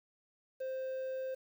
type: tone with quantisation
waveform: triangle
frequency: 523.3 Hz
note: C5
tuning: in tune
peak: -34 dBFS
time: 0.6-1.35 s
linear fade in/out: 10 ms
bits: 10
effects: none